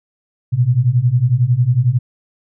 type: beating tone pair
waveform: sine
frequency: 117 / 128 Hz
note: A#2 / C3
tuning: +7 / -38 cents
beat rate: 11 Hz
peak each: -15 / -13 dBFS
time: 0.52-1.99 s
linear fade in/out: 20 ms
effects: none